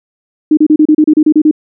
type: tone bursts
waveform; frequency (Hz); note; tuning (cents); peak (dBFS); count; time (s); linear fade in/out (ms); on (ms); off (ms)
sine; 306.6; D#4; -25; -3; 11; 0.51-1.512; 5; 62; 32
effects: none